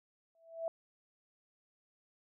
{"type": "tone with exponential growth", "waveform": "sine", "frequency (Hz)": 659.3, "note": "E5", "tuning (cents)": 0, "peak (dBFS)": -31, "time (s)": [0.35, 0.68], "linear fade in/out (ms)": 1, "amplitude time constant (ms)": 71, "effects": []}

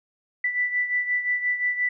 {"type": "beating tone pair", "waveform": "sine", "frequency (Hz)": [1975.5, 1981.2], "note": ["B6", "B6"], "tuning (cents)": [0, 5], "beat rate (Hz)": 5.7, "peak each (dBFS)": [-23, -29], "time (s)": [0.44, 1.89], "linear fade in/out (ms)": 5, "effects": []}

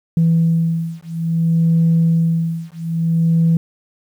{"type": "beating tone pair", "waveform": "sine", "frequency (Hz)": [164.81, 165.4], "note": ["E3", "E3"], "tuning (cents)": [0, 6], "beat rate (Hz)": 0.59, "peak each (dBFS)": -15, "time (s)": [0.17, 3.57], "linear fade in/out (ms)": 2, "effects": ["tanh soft clip ceiling -7 dBFS", "8-bit"]}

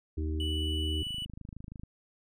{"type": "harmonic tone", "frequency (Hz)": 77.78, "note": "D#2", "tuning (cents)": 0, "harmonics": [1, 3, 4, 5], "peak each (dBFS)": [-30, -46, -38, -42], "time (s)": [0.17, 1.03], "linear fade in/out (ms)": 10}
{"type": "tone", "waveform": "triangle", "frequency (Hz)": 2960, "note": "F#7", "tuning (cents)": 0, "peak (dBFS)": -33, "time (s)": [0.4, 1.25], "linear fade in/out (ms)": 2}
{"type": "click train", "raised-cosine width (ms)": 5, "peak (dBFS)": -31, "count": 22, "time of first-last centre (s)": [1.03, 1.835], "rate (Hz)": 26.1}
{"effects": []}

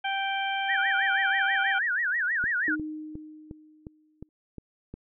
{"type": "harmonic tone", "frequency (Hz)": 783, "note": "G5", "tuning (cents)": -2, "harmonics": [1, 2, 3, 4], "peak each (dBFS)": [-29, -32, -34, -35], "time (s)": [0.04, 1.79], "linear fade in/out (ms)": 10}
{"type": "tone with vibrato", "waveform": "sine", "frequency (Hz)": 1661.2, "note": "G#6", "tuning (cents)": 0, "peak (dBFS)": -24, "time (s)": [0.68, 2.76], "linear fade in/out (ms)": 20, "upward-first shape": "sine", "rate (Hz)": 6.2, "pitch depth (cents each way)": 260}
{"type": "click train", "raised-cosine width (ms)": 3, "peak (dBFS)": -26, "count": 8, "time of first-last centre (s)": [2.44, 4.94], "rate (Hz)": 2.8}
{"type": "tone with exponential decay", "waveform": "sine", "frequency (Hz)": 308.2, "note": "D#4", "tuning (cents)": -16, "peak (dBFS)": -27, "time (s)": [2.68, 4.29], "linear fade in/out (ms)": 1, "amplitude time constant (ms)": 350}
{"effects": []}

